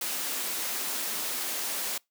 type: high-pass noise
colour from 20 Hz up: white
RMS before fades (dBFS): -32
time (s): 0.01-1.98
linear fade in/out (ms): 5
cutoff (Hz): 190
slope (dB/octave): 48
effects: noise-tail reverb RT60 0.2 s tail -26 dB re dry